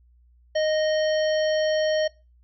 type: harmonic tone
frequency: 620 Hz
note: D#5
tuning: 6 cents flat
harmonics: 1 / 3 / 5 / 7 / 9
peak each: -20 / -32 / -34 / -39 / -38 dBFS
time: 0.55-2.08 s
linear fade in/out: 10 ms
effects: noise-tail reverb RT60 0.3 s tail -24 dB re dry + added 60 Hz sine -54 dBFS peak until 2.43 s